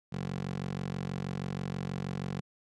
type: tone with high-pass filter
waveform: 15% pulse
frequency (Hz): 46.25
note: F#1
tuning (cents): 0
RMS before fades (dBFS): -36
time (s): 0.12-2.41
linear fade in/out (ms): 10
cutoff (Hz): 160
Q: 1.9
effects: low-pass 6000 Hz 12 dB/octave